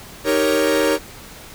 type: chord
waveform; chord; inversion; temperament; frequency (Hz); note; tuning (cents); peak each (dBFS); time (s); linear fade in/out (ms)
45% pulse; Eb dominant seventh; none; equal; 311.1 / 392 / 466.2 / 554.4; Eb4 / G4 / Bb4 / Db5; 0 / 0 / 0 / 0; -21 / -23 / -20 / -20; 0.24-0.99; 50
effects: pink hiss -39 dBFS RMS until 1.54 s